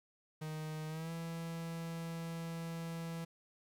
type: tone with pitch glide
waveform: 45% pulse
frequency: 155.56 to 165.76 Hz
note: D#3 to E3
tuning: 0 to +10 cents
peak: -40 dBFS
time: 0.41-3.25 s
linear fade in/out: 10 ms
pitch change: +110 cents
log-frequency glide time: 0.88-1.11 s
effects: 11-bit